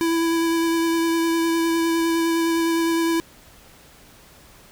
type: tone with vibrato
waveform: square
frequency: 331.5 Hz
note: E4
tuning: 10 cents sharp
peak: -19 dBFS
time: 0.01-3.2 s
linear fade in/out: 0 ms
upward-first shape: sine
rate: 9.8 Hz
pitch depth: 12 cents each way
effects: pink hiss -49 dBFS RMS until 4.71 s